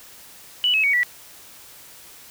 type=tone with pitch steps; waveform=sine; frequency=2960 / 2577 / 2243 / 1952.9 Hz; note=F#7 / E7 / C#7 / B6; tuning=0 / -40 / +20 / -20 cents; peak=-16 dBFS; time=0.64-1.032 s; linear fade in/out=0 ms; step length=98 ms; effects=white hiss -45 dBFS RMS until 2.3 s